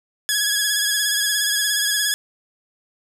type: tone with vibrato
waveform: 10% pulse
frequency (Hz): 1673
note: G#6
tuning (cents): +12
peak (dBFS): -9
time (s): 0.29-2.14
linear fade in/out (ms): 0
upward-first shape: sine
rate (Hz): 17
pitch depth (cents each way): 36
effects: none